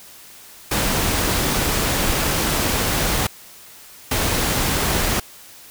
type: noise bursts at uneven times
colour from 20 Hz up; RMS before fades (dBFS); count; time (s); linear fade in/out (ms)
pink; -20; 2; 0.71-3.27 / 4.11-5.2; 5
effects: white hiss -43 dBFS RMS until 5.7 s